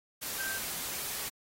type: tone in noise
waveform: sine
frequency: 1568 Hz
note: G6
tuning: in tune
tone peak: -35 dBFS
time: 0.38-0.59 s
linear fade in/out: 20 ms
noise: white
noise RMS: -37 dBFS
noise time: 0.21-1.3 s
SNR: -1 dB
effects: AAC 48 kbps